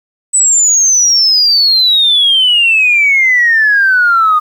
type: exponential sweep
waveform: sine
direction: down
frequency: 8080 to 1219 Hz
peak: -5 dBFS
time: 0.33-4.4 s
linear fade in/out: 20 ms
effects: tanh soft clip ceiling -1 dBFS + 7-bit